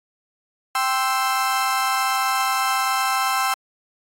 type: chord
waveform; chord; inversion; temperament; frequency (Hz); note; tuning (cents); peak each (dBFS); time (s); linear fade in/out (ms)
35% pulse; C major; second; equal; 784 / 1046.5 / 1318.5; G5 / C6 / E6; 0 / 0 / 0; -22; 0.75-3.54; 2
effects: AAC 48 kbps